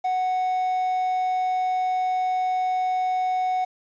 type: tone with quantisation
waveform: triangle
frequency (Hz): 740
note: F#5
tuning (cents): 0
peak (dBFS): -19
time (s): 0.04-3.65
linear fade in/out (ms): 10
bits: 8
effects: resampled to 16000 Hz